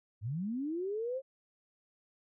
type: linear sweep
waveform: sine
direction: up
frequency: 93.9 to 543 Hz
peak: -33 dBFS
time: 0.21-1.22 s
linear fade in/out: 50 ms
effects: none